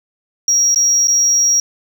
sine tone with dropouts, 5660 Hz, F8, 22 cents sharp, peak -8 dBFS, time 0.48-1.6 s, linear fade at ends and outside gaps 2 ms, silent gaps 0.746-0.759 / 1.073-1.081 s, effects tanh soft clip ceiling -8 dBFS + 7-bit

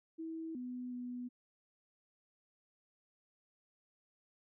sine tone with pitch steps, 324.1 / 249.1 / 246.5 Hz, E4 / B3 / B3, -29 / +15 / -3 cents, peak -40 dBFS, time 0.18-1.29 s, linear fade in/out 20 ms, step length 370 ms, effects none

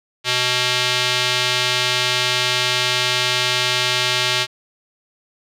square tone with band-pass filter, 125 Hz, B2, 21 cents sharp, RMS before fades -19 dBFS, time 0.24-4.47 s, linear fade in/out 50 ms, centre 3500 Hz, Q 1.5, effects none

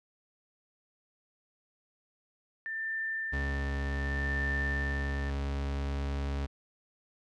sine tone with tremolo, 1786 Hz, A6, 25 cents sharp, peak -31 dBFS, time 2.66-5.3 s, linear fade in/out 0 ms, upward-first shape sine, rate 0.67 Hz, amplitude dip 70%
40% pulse tone with pitch glide, 69.3 to 69.86 Hz, C#2 to C#2, 0 to +14 cents, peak -30 dBFS, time 3.32-6.47 s, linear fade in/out 20 ms, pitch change +14 cents, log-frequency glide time 4.33-6 s
effects low-pass 5000 Hz 12 dB/octave

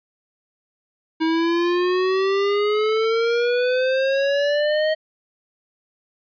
square exponential sweep, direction up, 319.4 to 630 Hz, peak -18 dBFS, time 1.2-4.95 s, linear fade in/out 20 ms, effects resampled to 11025 Hz

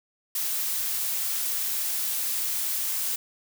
blue noise, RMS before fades -28 dBFS, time 0.35-3.16 s, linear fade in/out 5 ms, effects none

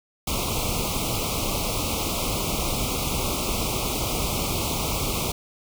pink band-stop noise, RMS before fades -26 dBFS, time 0.27-5.32 s, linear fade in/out 5 ms, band 1300 to 2200 Hz, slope 96 dB/octave, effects none

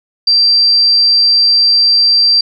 sine tone, 4704 Hz, D8, 2 cents sharp, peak -6 dBFS, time 0.27-2.41 s, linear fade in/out 5 ms, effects none

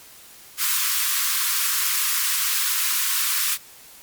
white high-pass noise, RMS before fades -22 dBFS, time 0.57-3.58 s, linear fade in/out 50 ms, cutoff 1000 Hz, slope 96 dB/octave, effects white hiss -46 dBFS RMS until 4.02 s + MP3 96 kbps

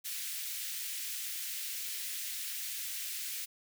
white high-pass noise, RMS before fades -39 dBFS, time 0.04-3.46 s, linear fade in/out 20 ms, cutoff 1900 Hz, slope 24 dB/octave, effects none

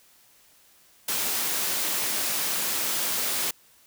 white high-pass noise, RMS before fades -27 dBFS, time 1.08-3.51 s, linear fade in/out 5 ms, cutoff 160 Hz, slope 12 dB/octave, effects white hiss -58 dBFS RMS until 3.86 s

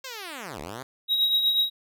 5% pulse linear two-way sweep, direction down then up, 544 to 67.9 to 138.7 Hz, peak -24 dBFS, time 0.04-0.83 s, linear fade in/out 5 ms, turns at 0.6 s
triangle tone with tremolo, 3818 Hz, A#7, 41 cents sharp, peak -16 dBFS, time 1.08-1.7 s, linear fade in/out 50 ms, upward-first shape triangle, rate 8.2 Hz, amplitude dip 55%
effects none

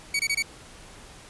sawtooth tone bursts, 2252 Hz, C#7, 27 cents sharp, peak -19 dBFS, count 4, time 0.14-0.425 s, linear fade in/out 5 ms, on 54 ms, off 23 ms, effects pink hiss -47 dBFS RMS until 1.29 s + resampled to 24000 Hz

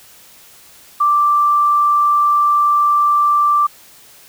sine tone, 1174.7 Hz, D6, in tune, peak -10 dBFS, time 1-3.67 s, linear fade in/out 10 ms, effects white hiss -44 dBFS RMS until 4.28 s

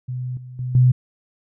sine tone with level steps, 126.1 Hz, B2, 36 cents sharp, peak -24 / -34 / -23 / -10 dBFS, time 0.08-0.92 s, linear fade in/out 10 ms, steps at 0.37 / 0.59 / 0.75 s, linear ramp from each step 2 ms, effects none

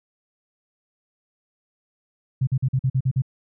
sine tone bursts, 130.81 Hz, C3, in tune, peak -17 dBFS, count 8, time 2.41-3.221 s, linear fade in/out 10 ms, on 62 ms, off 45 ms, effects none

